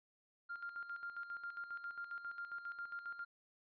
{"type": "tone with tremolo", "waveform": "triangle", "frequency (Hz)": 1396.9, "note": "F6", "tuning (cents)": 0, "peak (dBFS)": -38, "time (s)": [0.49, 3.25], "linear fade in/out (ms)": 20, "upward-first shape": "square", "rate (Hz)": 7.4, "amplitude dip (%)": 70, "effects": ["tanh soft clip ceiling -39 dBFS", "resampled to 11025 Hz"]}